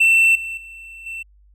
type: tone with level steps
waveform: triangle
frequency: 2685 Hz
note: E7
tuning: 31 cents sharp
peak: -9 / -24 / -34 / -26 dBFS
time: 0-1.23 s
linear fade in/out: 10 ms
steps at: 0.35 / 0.57 / 1.06 s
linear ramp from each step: 5 ms
effects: added 50 Hz sine -49 dBFS peak until 1.54 s